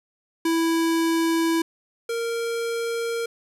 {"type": "tone pair in turn", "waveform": "square", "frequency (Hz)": [329.6, 463.7], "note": ["E4", "A#4"], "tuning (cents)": [0, -9], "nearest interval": "tritone", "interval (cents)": 591, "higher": "second", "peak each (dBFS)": [-20, -25], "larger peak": "first", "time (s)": [[0.45, 1.62], [2.09, 3.26]], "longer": "neither", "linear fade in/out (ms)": 5, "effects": ["resampled to 32000 Hz", "8-bit"]}